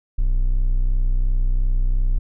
triangle tone, 31.42 Hz, B0, 31 cents sharp, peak -13 dBFS, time 0.18-2.19 s, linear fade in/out 10 ms, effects none

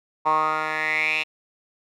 10% pulse tone with band-pass filter sweep, 155.56 Hz, D#3, in tune, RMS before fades -23 dBFS, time 0.25-1.24 s, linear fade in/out 20 ms, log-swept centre 1000 to 2800 Hz, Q 6.6, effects none

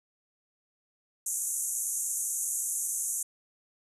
pink band-pass noise, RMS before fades -32 dBFS, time 1.26-3.23 s, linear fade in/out 5 ms, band 6300 to 12000 Hz, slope 96 dB/octave, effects none

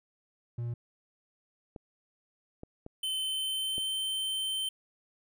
triangle tone, 118.8 Hz, A#2, 33 cents sharp, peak -30 dBFS, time 0.58-0.74 s, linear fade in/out 5 ms
clicks, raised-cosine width 2 ms, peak -29 dBFS, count 4, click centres 1.762 / 2.634 / 2.864 / 3.781 s
square tone with pitch glide, 3066 to 3100 Hz, G7 to G7, -39 to -20 cents, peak -31 dBFS, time 3.03-4.69 s, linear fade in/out 5 ms, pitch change +19 cents, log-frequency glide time 3.16-3.94 s
effects none

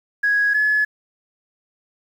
sine tone pair in turn, 1661.2 / 1706.9 Hz, G#6 / G#6, 0 / +47 cents, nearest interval unison, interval 47 cents, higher second, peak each -14 dBFS, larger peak neither, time 0.23-0.54 / 0.54-0.85 s, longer neither, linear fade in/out 10 ms, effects tanh soft clip ceiling -10 dBFS + 8-bit

